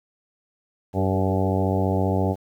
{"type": "harmonic tone with a mistuned harmonic", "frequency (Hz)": 94.9, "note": "F#2", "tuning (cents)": 44, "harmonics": [1, 2, 3, 4, 5, 6, 7, 8, 9], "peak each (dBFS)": [-23, -26, -28, -29, -30, -31, -31, -32, -33], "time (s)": [0.93, 2.36], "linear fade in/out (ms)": 50, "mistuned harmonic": 4, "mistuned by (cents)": 29, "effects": ["9-bit"]}